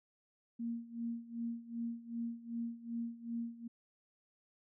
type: tone with tremolo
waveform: sine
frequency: 233.1 Hz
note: A#3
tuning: in tune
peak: -35 dBFS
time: 0.59-3.68 s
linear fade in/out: 10 ms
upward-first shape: sine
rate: 2.6 Hz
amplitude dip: 85%
effects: none